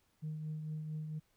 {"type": "tone with tremolo", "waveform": "sine", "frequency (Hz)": 154.7, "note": "D#3", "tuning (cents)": -10, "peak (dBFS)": -35, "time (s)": [0.22, 1.2], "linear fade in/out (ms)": 20, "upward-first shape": "triangle", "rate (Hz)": 4.4, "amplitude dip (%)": 45, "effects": ["tanh soft clip ceiling -34 dBFS", "pink hiss -75 dBFS RMS until 1.36 s"]}